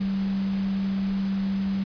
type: tone in noise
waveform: sine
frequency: 194.5 Hz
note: G3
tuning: 13 cents flat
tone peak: -23 dBFS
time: 0-1.84 s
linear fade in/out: 10 ms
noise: pink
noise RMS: -41 dBFS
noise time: 0-1.84 s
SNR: +15 dB
effects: resampled to 11025 Hz